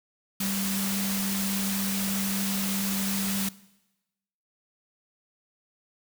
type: tone in noise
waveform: sine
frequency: 196 Hz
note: G3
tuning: in tune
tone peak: -29 dBFS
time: 0.4-3.49 s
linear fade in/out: 5 ms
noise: white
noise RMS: -31 dBFS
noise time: 0.4-3.49 s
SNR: -1 dB
effects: noise-tail reverb RT60 1.0 s tail -20 dB re dry